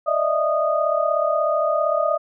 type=tone cluster; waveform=sine; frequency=589 / 625 / 662 / 1235 Hz; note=D5 / D#5 / E5 / D#6; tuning=+5 / +8 / +7 / -13 cents; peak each=-23 dBFS; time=0.06-2.18 s; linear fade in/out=20 ms; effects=none